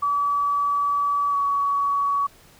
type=tone with pitch glide; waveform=sine; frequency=1146 to 1128.3 Hz; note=D6 to C#6; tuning=-43 to +30 cents; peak=-19 dBFS; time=0.02-2.27 s; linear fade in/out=10 ms; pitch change=-27 cents; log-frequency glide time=1.3-1.36 s; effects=pink hiss -52 dBFS RMS until 2.59 s